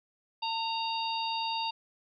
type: harmonic tone with a mistuned harmonic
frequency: 928 Hz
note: A#5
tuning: 8 cents flat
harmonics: 1 / 3 / 4 / 5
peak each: -32 / -37 / -38 / -39 dBFS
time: 0.42-1.71 s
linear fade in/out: 10 ms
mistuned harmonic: 1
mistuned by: -43 cents
effects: none